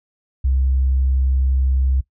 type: tone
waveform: sine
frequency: 65.9 Hz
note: C2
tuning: 13 cents sharp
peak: -13 dBFS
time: 0.44-2.01 s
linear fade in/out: 10 ms
effects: noise-tail reverb RT60 0.1 s tail -20 dB re dry + tanh soft clip ceiling -10 dBFS